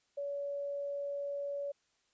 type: tone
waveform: sine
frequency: 567 Hz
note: C#5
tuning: 39 cents sharp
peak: -35 dBFS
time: 0.17-1.72 s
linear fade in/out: 10 ms
effects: white hiss -75 dBFS RMS until 2.13 s + resampled to 16000 Hz

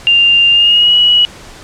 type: tone with pitch glide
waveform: sine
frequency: 2794 to 2923 Hz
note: F7 to F#7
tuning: 0 to -22 cents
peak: -5 dBFS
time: 0.07-1.25 s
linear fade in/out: 0 ms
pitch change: +78 cents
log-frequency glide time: 0.51-0.94 s
effects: pink hiss -34 dBFS RMS until 1.63 s + low-pass 8000 Hz 12 dB/octave

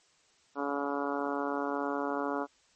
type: harmonic tone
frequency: 141.9 Hz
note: C#3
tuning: 41 cents sharp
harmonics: 2 / 3 / 4 / 5 / 6 / 7 / 8 / 9 / 10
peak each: -35 / -37 / -38 / -39 / -40 / -40 / -41 / -42 / -42 dBFS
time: 0.55-2.47 s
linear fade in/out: 50 ms
effects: white hiss -66 dBFS RMS until 2.75 s + MP3 32 kbps

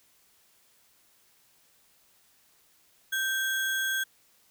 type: tone with sample-and-hold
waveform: sine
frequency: 1566 Hz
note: G6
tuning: 2 cents flat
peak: -26 dBFS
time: 3.12-4.04 s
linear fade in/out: 10 ms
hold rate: 4900 Hz
effects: white hiss -64 dBFS RMS until 4.5 s

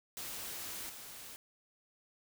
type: noise with level steps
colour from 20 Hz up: white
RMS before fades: -43 / -49 dBFS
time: 0.17-1.36 s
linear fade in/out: 0 ms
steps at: 0.89 s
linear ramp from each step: 5 ms
effects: none

